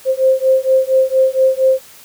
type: beating tone pair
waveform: sine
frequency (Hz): 523.3 / 527.6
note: C5 / C5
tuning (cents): 0 / +14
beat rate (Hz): 4.3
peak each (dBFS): -13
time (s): 0.05-1.81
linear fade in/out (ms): 50
effects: white hiss -41 dBFS RMS until 2.04 s